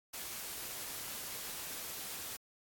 white noise, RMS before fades -43 dBFS, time 0.13-2.37 s, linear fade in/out 10 ms, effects AAC 64 kbps

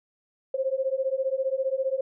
sine beating tone pair, 523.3 / 538.3 Hz, C5 / C5, 0 / +49 cents, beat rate 15 Hz, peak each -27 dBFS, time 0.54-2.01 s, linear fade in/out 5 ms, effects none

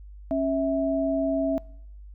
sine tone pair together, 274.1 / 652 Hz, C#4 / E5, -19 / -19 cents, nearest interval octave + minor third, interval 1500 cents, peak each -25 dBFS, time 0.31-1.58 s, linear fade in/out 0 ms, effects noise-tail reverb RT60 0.7 s tail -23 dB re dry + added 50 Hz sine -41 dBFS peak until 2.14 s

